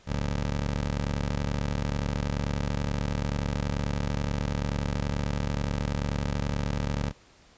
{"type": "ring-modulated tone", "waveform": "20% pulse", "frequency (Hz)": 71.5, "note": "D2", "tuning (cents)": -46, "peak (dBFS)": -19, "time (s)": [0.06, 7.13], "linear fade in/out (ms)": 50, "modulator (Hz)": 21.1, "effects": ["pink hiss -57 dBFS RMS until 7.57 s", "resampled to 16000 Hz"]}